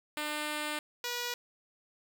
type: tone pair in turn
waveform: 5% pulse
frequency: 300.5 / 484.2 Hz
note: D4 / B4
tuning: +40 / -34 cents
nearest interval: minor sixth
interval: 826 cents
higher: second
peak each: -22 / -22 dBFS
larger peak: neither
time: 0.17-0.79 / 1.04-1.34 s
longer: first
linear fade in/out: 2 ms
effects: none